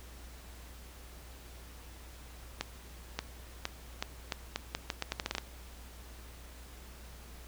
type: accelerating click train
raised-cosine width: 0.2 ms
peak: -15 dBFS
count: 15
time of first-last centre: 2.61-5.382 s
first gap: 580 ms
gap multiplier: 0.8
effects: added 60 Hz sine -49 dBFS peak until 7.47 s + pink hiss -54 dBFS RMS until 7.47 s